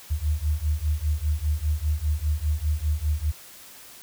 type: beating tone pair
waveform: sine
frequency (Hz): 73.42 / 78.42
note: D2 / D#2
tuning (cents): 0 / +14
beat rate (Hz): 5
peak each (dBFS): -25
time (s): 0.1-3.32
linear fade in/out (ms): 20
effects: white hiss -46 dBFS RMS until 4.02 s